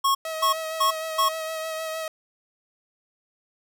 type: tone bursts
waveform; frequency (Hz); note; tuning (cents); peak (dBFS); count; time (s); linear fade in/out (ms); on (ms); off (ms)
square; 1093; C#6; -25; -19; 4; 0.04-1.29; 10; 110; 270
type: tone with vibrato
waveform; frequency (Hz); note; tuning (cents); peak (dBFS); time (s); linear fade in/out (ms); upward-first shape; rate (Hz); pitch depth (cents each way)
sawtooth; 639; D#5; +46; -25; 0.25-2.08; 2; sine; 6.5; 20
effects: none